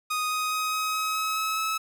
sawtooth tone with pitch steps, 1244.5 / 1251.7 / 1259 / 1266.3 / 1273.6 / 1281 / 1288.4 / 1295.9 Hz, D#6 / D#6 / D#6 / D#6 / D#6 / E6 / E6 / E6, 0 / +10 / +20 / +30 / +40 / -50 / -40 / -30 cents, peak -22 dBFS, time 0.1-1.78 s, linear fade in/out 10 ms, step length 210 ms, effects none

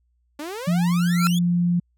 sawtooth exponential sweep, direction up, 282.2 to 3520 Hz, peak -26 dBFS, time 0.39-1.39 s, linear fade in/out 5 ms
sine tone, 174.61 Hz, F3, in tune, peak -17 dBFS, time 0.67-1.8 s, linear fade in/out 10 ms
square tone with exponential growth, 1361 Hz, F6, 45 cents flat, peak -18 dBFS, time 1.02-1.27 s, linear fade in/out 0 ms, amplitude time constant 53 ms
effects added 60 Hz sine -63 dBFS peak until 1.97 s

